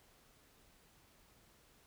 silence, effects pink hiss -67 dBFS RMS until 1.86 s

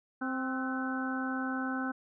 harmonic tone with a mistuned harmonic, 261.6 Hz, C4, in tune, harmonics 1 / 2 / 3 / 4 / 5 / 6, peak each -33 / -45 / -41 / -45 / -41 / -38 dBFS, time 0.21-1.92 s, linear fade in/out 10 ms, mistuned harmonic 6, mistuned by -65 cents, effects none

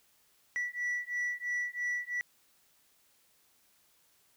sine beating tone pair, 1953 / 1956 Hz, B6 / B6, -20 / -17 cents, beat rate 3 Hz, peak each -33 / -33 dBFS, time 0.56-2.21 s, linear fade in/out 0 ms, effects tanh soft clip ceiling -29 dBFS + white hiss -68 dBFS RMS until 4.36 s

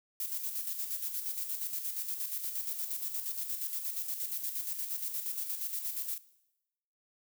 violet noise with tremolo, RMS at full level -35 dBFS, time 0.2-6.18 s, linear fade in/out 2 ms, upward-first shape square, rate 8.5 Hz, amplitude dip 50%, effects noise-tail reverb RT60 0.9 s tail -19 dB re dry

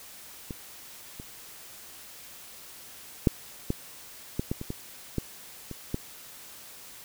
clicks, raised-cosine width 3 ms, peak -22 / -27 / -6 / -13 / -14 / -15 / -22 / -19 / -14 / -24 / -15 dBFS, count 11, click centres 0.508 / 1.199 / 3.272 / 3.704 / 4.395 / 4.515 / 4.614 / 4.704 / 5.183 / 5.713 / 5.944 s, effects white hiss -47 dBFS RMS until 7.04 s

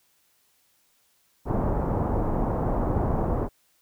pink low-pass noise, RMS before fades -25 dBFS, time 1.45-3.49 s, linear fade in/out 50 ms, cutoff 960 Hz, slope 24 dB/octave, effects white hiss -66 dBFS RMS until 3.81 s

